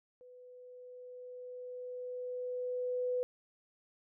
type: tone with level ramp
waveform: sine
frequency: 498.3 Hz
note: B4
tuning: 15 cents sharp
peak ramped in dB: -53 to -30 dBFS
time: 0.21-3.23 s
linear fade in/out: 0 ms
effects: none